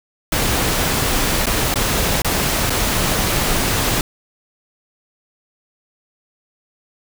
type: noise with dropouts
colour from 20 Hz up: pink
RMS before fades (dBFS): -18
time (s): 0.32-4.01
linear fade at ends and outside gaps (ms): 2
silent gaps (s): 1.458-1.467 / 1.741-1.757 / 2.219-2.246 / 2.697-2.703
effects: none